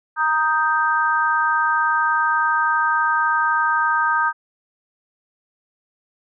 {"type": "chord", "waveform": "sine", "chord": "Eb major", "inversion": "second", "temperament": "equal", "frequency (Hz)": [932.3, 1244.5, 1568], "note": ["Bb5", "Eb6", "G6"], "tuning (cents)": [0, 0, 0], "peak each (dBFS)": [-21, -20, -20], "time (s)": [0.16, 4.33], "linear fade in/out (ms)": 50, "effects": []}